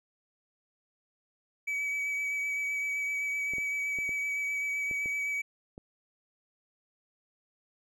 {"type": "tone with vibrato", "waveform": "triangle", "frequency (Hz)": 2281, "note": "C#7", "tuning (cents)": 49, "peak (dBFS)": -28, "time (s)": [1.67, 5.42], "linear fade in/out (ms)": 10, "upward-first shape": "sine", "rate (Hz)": 7.8, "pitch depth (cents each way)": 15}
{"type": "clicks", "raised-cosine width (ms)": 2, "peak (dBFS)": -31, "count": 7, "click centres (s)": [3.536, 3.583, 3.987, 4.092, 4.912, 5.059, 5.779]}
{"effects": []}